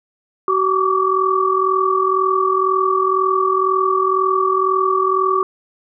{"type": "tone cluster", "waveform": "sine", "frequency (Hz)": [378.8, 1131, 1173], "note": ["F#4", "C#6", "D6"], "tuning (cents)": [41, 34, -2], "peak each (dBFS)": -18, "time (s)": [0.48, 5.43], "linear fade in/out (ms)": 2, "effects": []}